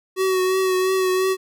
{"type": "tone with vibrato", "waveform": "square", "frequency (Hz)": 374.8, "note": "F#4", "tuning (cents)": 22, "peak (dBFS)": -18, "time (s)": [0.16, 1.37], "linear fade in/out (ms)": 50, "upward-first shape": "triangle", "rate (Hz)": 2.9, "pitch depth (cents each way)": 29, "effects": []}